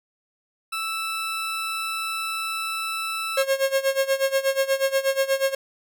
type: tone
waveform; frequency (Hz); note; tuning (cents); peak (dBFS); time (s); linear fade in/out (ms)
20% pulse; 1318.5; E6; 0; -21; 0.72-3.43; 10
type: tone with tremolo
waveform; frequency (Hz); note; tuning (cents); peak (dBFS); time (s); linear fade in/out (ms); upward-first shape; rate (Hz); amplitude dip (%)
45% pulse; 541; C#5; -42; -17; 3.37-5.55; 5; sine; 8.3; 85
effects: none